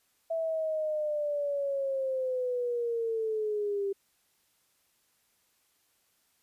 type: linear sweep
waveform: sine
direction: down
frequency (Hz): 659.3 to 392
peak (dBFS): -28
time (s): 0.3-3.93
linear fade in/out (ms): 10
effects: white hiss -71 dBFS RMS until 6.42 s + resampled to 32000 Hz